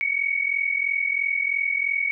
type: tone pair together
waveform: sine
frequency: 2217 / 2260 Hz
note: C#7 / C#7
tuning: 0 / +33 cents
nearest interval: unison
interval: 33 cents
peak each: -24 dBFS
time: 0.01-2.11 s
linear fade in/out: 0 ms
effects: none